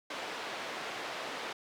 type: band-pass noise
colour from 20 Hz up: pink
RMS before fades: -40 dBFS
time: 0.1-1.53 s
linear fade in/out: 5 ms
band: 460 to 3700 Hz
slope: 12 dB/octave
effects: none